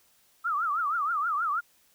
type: tone with vibrato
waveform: sine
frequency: 1266 Hz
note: D#6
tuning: 30 cents sharp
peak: -25 dBFS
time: 0.44-1.61 s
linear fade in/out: 20 ms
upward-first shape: triangle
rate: 6.3 Hz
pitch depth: 220 cents each way
effects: white hiss -64 dBFS RMS until 1.94 s